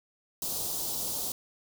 white band-stop noise, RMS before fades -33 dBFS, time 0.42-1.32 s, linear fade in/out 2 ms, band 960 to 3800 Hz, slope 24 dB/octave, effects none

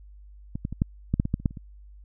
clicks, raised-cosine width 5 ms, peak -18 / -16 / -21 / -9 / -10 / -8 / -15 / -11 / -28 / -9 / -30 / -25 dBFS, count 12, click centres 0.555 / 0.651 / 0.726 / 0.819 / 1.14 / 1.199 / 1.254 / 1.341 / 1.4 / 1.458 / 1.509 / 1.572 s, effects added 50 Hz sine -45 dBFS peak until 2.04 s

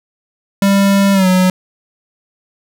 square tone with pitch glide, 197.7 to 184.46 Hz, G3 to F#3, +15 to -5 cents, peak -9 dBFS, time 0.62-1.5 s, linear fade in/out 2 ms, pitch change -120 cents, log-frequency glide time 1.13-1.27 s, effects none

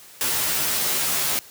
white noise with comb filter, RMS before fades -23 dBFS, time 0.21-1.39 s, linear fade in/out 0 ms, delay 13 ms, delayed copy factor +0.9, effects white hiss -46 dBFS RMS until 1.5 s + high-pass 80 Hz 12 dB/octave

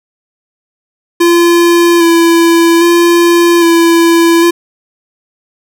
square tone with vibrato, 339.3 Hz, F4, 50 cents flat, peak -5 dBFS, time 1.2-4.51 s, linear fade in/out 10 ms, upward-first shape square, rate 0.62 Hz, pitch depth 19 cents each way, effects none

